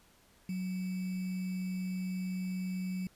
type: tone with sample-and-hold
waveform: sine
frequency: 184.8 Hz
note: F#3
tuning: 2 cents flat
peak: -33 dBFS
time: 0.49-3.07 s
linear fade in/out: 2 ms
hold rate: 2450 Hz
effects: pink hiss -64 dBFS RMS until 3.15 s + resampled to 32000 Hz